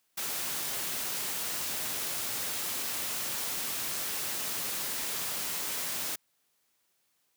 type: noise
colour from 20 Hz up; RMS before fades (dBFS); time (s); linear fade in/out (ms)
white; -34; 0.17-6.16; 10
effects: white hiss -74 dBFS RMS until 7.36 s + high-pass 100 Hz 12 dB/octave